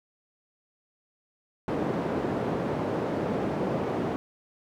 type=band-pass noise; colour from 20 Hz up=white; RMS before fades=-29 dBFS; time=1.68-4.16 s; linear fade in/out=0 ms; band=140 to 490 Hz; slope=12 dB/octave; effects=none